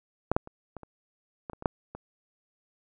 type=clicks; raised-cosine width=1 ms; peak=-10 / -9 / -29 / -25 / -30 / -22 / -27 / -26 / -9 / -25 dBFS; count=10; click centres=0.316 / 0.365 / 0.474 / 0.767 / 0.833 / 1.498 / 1.533 / 1.624 / 1.658 / 1.95 s; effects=none